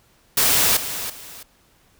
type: noise with echo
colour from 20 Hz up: white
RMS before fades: -17 dBFS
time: 0.37-0.77 s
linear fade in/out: 5 ms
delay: 330 ms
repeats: 2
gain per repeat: -11 dB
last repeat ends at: 1.43 s
effects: pink hiss -58 dBFS RMS until 1.99 s